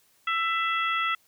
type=harmonic tone; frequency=665 Hz; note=E5; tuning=15 cents sharp; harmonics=2 / 3 / 4 / 5; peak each=-26 / -30 / -32 / -34 dBFS; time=0.27-1.15 s; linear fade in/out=5 ms; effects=white hiss -64 dBFS RMS until 1.27 s